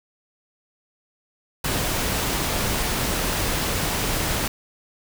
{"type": "noise", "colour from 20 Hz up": "pink", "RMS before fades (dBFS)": -24, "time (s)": [1.64, 4.48], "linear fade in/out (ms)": 5, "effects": []}